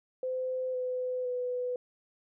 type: tone with pitch steps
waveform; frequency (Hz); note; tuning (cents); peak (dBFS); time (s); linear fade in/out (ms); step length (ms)
sine; 513 / 504.8 / 496.7; C5 / B4 / B4; -34 / +38 / +10; -30; 0.23-1.76; 2; 510
effects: none